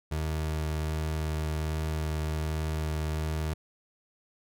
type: tone with vibrato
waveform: 30% pulse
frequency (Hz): 77.78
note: D#2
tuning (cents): 0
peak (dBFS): -26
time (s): 0.11-3.54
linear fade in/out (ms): 10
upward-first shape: sine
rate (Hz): 1.3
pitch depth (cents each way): 9
effects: none